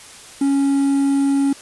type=tone with quantisation; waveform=triangle; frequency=277.2 Hz; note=C#4; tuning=in tune; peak=-12 dBFS; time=0.41-1.53 s; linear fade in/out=5 ms; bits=6; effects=white hiss -40 dBFS RMS until 1.61 s + resampled to 24000 Hz